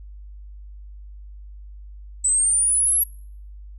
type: exponential sweep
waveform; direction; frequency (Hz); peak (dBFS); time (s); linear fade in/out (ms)
sine; up; 7902 to 11430; -16; 2.24-3.04; 10
effects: noise-tail reverb RT60 0.6 s tail -26 dB re dry + added 50 Hz sine -37 dBFS peak until 3.78 s